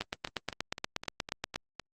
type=two click trains; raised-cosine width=0.2 ms; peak=-22 / -14 dBFS; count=8 / 14; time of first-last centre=0.02-1.797 / 0.01-1.559 s; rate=3.94 / 8.39 Hz; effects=Opus 24 kbps